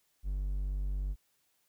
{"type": "tone", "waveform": "triangle", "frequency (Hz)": 48.46, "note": "G1", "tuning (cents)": -19, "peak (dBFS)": -29, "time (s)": [0.23, 1.16], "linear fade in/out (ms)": 50, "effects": ["white hiss -74 dBFS RMS until 1.68 s"]}